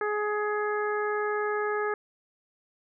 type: harmonic tone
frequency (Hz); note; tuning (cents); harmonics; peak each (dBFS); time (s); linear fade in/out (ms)
419.3; G#4; +17; 1 / 2 / 3 / 4 / 5; -28 / -35 / -33 / -34 / -43; 0.01-1.94; 2
effects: none